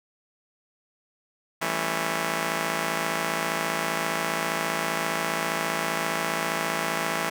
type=chord; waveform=5% pulse; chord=A dominant seventh; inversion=second; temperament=just; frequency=165 / 198 / 220 / 275 Hz; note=E3 / G3 / A3 / C#4; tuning=+2 / +18 / 0 / -14 cents; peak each=-19 / -23 / -21 / -23 dBFS; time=1.61-7.3 s; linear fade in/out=10 ms; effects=none